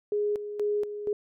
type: tone with tremolo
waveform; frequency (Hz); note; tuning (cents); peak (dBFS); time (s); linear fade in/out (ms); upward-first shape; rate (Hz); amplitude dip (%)
sine; 415.3; G#4; 0; -24; 0.12-1.13; 2; square; 2.1; 65
effects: none